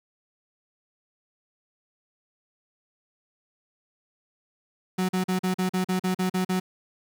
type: tone bursts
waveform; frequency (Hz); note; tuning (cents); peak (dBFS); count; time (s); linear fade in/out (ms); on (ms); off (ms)
35% pulse; 185; F#3; 0; -21; 11; 4.98-6.6; 10; 110; 41
effects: 10-bit